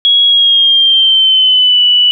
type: tone with pitch glide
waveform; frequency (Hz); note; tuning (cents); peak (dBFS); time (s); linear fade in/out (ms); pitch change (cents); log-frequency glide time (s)
sine; 3322 to 2960; G#7 to F#7; 0 to 0; -5; 0.05-2.11; 0; -200; 0.26-1.83
effects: none